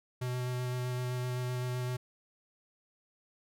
square tone with vibrato, 125.1 Hz, B2, 23 cents sharp, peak -33 dBFS, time 0.21-1.97 s, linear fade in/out 10 ms, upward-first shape square, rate 7.8 Hz, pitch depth 9 cents each way, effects none

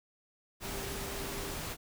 sine tone in noise, 396.4 Hz, G4, 19 cents sharp, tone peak -44 dBFS, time 0.64-1.55 s, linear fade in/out 50 ms, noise pink, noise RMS -39 dBFS, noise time 0.6-1.77 s, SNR -8 dB, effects none

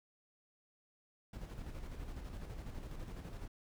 brown noise with tremolo, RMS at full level -44 dBFS, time 1.33-3.48 s, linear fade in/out 5 ms, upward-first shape square, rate 12 Hz, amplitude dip 40%, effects none

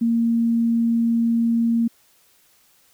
sine tone, 231.5 Hz, A#3, 12 cents flat, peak -16 dBFS, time 0.01-1.88 s, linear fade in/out 10 ms, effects white hiss -58 dBFS RMS until 2.93 s

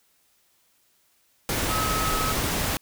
sine tone in noise, 1283 Hz, E6, 47 cents flat, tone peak -27 dBFS, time 1.7-2.32 s, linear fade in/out 0 ms, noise pink, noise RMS -26 dBFS, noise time 1.49-2.77 s, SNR -4 dB, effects white hiss -65 dBFS RMS until 2.81 s

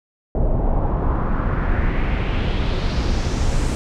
brown noise with low-pass filter sweep, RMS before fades -19 dBFS, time 0.35-3.75 s, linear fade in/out 0 ms, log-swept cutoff 600 to 8600 Hz, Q 2.2, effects none

